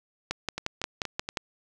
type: two click trains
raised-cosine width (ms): 0.2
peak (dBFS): -11 / -15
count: 7 / 4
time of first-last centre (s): 0.31-1.372 / 0.58-1.289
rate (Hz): 5.65 / 4.23
effects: none